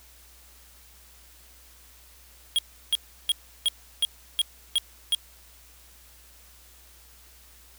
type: tone bursts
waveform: square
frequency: 3278 Hz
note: G#7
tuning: 23 cents flat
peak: -20 dBFS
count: 8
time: 2.56-5.148 s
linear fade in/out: 0 ms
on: 26 ms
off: 340 ms
effects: added 60 Hz sine -55 dBFS peak until 7.78 s + white hiss -54 dBFS RMS until 7.78 s